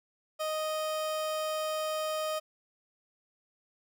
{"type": "tone", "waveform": "30% pulse", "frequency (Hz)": 622.3, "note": "D#5", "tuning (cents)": 0, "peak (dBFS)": -28, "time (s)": [0.39, 2.4], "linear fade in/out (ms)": 20, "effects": []}